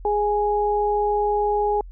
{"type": "tone pair together", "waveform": "sine", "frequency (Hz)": [415.3, 830.6], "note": ["G#4", "G#5"], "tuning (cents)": [0, 0], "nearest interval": "octave", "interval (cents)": 1200, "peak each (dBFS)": -21, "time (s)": [0.05, 1.81], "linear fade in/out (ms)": 2, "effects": ["added 43 Hz sine -36 dBFS peak until 1.91 s"]}